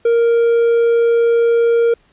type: tone with hard clipping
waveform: triangle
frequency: 466.2 Hz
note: A#4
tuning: in tune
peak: -11 dBFS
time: 0.05-1.94 s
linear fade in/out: 5 ms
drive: 6 dB
effects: pink hiss -55 dBFS RMS until 2.12 s + resampled to 8000 Hz